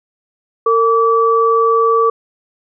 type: tone pair together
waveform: sine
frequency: 455.2 / 1153 Hz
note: A#4 / D6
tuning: -41 / -32 cents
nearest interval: octave + major third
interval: 1609 cents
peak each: -12 dBFS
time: 0.66-2.1 s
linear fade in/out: 5 ms
effects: none